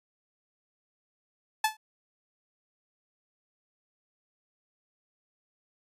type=tone with exponential decay; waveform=sawtooth; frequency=868 Hz; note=A5; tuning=24 cents flat; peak=-16 dBFS; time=1.64-1.77 s; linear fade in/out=5 ms; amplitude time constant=28 ms; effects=resampled to 32000 Hz